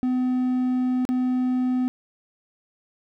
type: tone with dropouts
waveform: triangle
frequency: 253.1 Hz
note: B3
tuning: 43 cents sharp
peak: -18 dBFS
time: 0.03-1.88 s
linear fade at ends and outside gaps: 0 ms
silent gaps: 1.052-1.09 s
effects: none